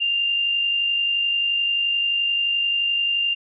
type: tone with amplitude modulation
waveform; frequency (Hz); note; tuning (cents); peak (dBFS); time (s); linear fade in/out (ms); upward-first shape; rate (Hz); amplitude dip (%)
sine; 2794; F7; 0; -17; 0-3.35; 20; sine; 51.5; 35
effects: none